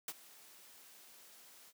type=noise with ADSR envelope; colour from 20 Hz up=white; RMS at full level=-39 dBFS; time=0.08-1.73 s; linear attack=3 ms; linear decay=43 ms; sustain=-20 dB; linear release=44 ms; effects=high-pass 200 Hz 12 dB/octave